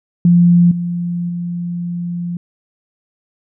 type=tone with level steps; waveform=sine; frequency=173.8 Hz; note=F3; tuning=8 cents flat; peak=-6 / -17 / -19 dBFS; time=0.25-2.37 s; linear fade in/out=2 ms; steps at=0.71 / 1.29 s; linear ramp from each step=5 ms; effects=none